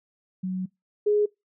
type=tone pair in turn; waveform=sine; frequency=185.7 / 416.9 Hz; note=F#3 / G#4; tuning=+7 / +7 cents; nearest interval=octave + major second; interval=1400 cents; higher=second; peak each=-26 / -18 dBFS; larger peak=second; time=0.43-0.66 / 1.06-1.26 s; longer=first; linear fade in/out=10 ms; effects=noise-tail reverb RT60 0.2 s tail -24 dB re dry